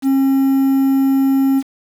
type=tone with quantisation; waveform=triangle; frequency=270 Hz; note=C#4; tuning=45 cents flat; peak=-9 dBFS; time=0.02-1.63 s; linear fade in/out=50 ms; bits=6; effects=none